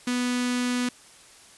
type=tone with notch filter; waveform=sawtooth; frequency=246.9 Hz; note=B3; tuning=in tune; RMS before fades=-26 dBFS; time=0.07-0.89 s; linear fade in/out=5 ms; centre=640 Hz; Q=0.61; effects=white hiss -51 dBFS RMS until 1.57 s + resampled to 24000 Hz